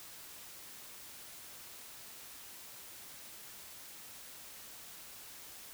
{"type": "silence", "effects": ["white hiss -51 dBFS RMS until 5.73 s"]}